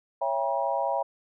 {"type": "chord", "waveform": "sine", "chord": "C# diminished seventh", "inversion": "none", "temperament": "just", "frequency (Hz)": [554.4, 665.2, 798.3, 957.9], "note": ["C#5", "E5", "G5", "Bb5"], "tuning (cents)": [0, 16, 31, 47], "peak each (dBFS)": -30, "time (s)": [0.21, 1.03], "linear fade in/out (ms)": 10, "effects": []}